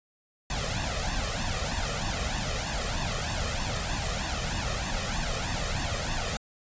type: noise with flanger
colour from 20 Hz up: pink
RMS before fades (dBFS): -30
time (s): 0.5-6.37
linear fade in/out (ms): 2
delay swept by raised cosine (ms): 1.1 to 1.64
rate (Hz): 3.2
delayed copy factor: +0.8
effects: resampled to 16000 Hz